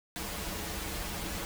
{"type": "noise with comb filter", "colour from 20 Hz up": "pink", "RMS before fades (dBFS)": -37, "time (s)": [0.16, 1.45], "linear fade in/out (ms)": 0, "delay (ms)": 7.8, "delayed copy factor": -0.9, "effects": []}